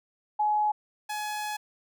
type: tone pair in turn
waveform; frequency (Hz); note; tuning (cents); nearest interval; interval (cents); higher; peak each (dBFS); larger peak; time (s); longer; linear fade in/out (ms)
sine / sawtooth; 844 / 844; G#5 / G#5; +28 / +28; unison; 0; neither; -22 / -27; first; 0.39-0.72 / 1.09-1.57; second; 10
effects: none